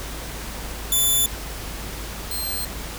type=tone pair in turn; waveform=5% pulse; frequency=3500 / 4162 Hz; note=A7 / C8; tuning=-10 / -10 cents; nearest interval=minor third; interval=300 cents; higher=second; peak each=-9 / -19 dBFS; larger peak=first; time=0.92-1.26 / 2.31-2.65 s; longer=neither; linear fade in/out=2 ms; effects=added 53 Hz sine -34 dBFS peak until 2.98 s + pink hiss -34 dBFS RMS until 2.98 s